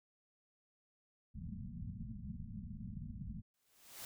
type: low-pass noise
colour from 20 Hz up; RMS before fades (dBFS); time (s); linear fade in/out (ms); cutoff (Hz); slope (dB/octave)
white; -46; 1.34-3.42; 20; 230; 96
type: noise with exponential growth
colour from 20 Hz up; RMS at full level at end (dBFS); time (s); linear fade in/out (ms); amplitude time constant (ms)
white; -46; 3.54-4.05; 1; 110
effects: none